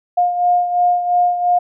sine beating tone pair, 710 / 712.9 Hz, F5 / F5, +28 / +35 cents, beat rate 2.9 Hz, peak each -13 / -20 dBFS, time 0.17-1.59 s, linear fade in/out 10 ms, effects none

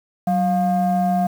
sine tone pair together, 187 / 706 Hz, F#3 / F5, +19 / +19 cents, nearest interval octave + major seventh, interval 2300 cents, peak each -17 dBFS, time 0.27-1.27 s, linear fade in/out 5 ms, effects tanh soft clip ceiling -12 dBFS + 7-bit

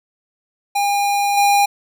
square tone with level steps, 809 Hz, G#5, 46 cents flat, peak -16 / -12 dBFS, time 0.75-1.66 s, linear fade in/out 10 ms, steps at 1.37 s, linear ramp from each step 5 ms, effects none

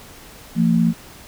sine tone pair together, 171.2 / 227.5 Hz, F3 / A#3, -34 / -42 cents, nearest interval perfect fourth, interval 492 cents, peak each -16 dBFS, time 0.55-0.94 s, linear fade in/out 50 ms, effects pink hiss -42 dBFS RMS until 1.27 s

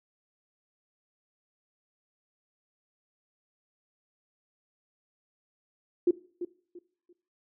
sine tone with echo, 351.5 Hz, F4, 11 cents sharp, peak -18 dBFS, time 6.07-6.11 s, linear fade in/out 5 ms, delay 340 ms, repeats 3, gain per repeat -12 dB, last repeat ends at 7.13 s, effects noise-tail reverb RT60 0.5 s tail -19 dB re dry

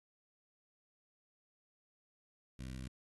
15% pulse tone with notch filter, 64.4 Hz, C2, 27 cents flat, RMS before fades -45 dBFS, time 2.59-2.88 s, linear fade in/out 5 ms, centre 800 Hz, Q 0.54, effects AAC 32 kbps

